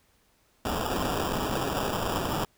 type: noise with sample-and-hold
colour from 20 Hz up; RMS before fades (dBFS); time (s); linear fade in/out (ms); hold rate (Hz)
white; -29; 0.65-2.45; 2; 2100
effects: pink hiss -66 dBFS RMS until 2.57 s